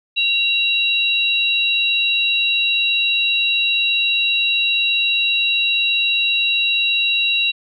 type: tone pair together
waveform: sine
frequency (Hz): 2754 / 3895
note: F7 / B7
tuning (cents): -25 / -25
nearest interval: tritone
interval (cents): 600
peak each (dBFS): -17 / -18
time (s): 0.16-7.52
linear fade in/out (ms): 20
effects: none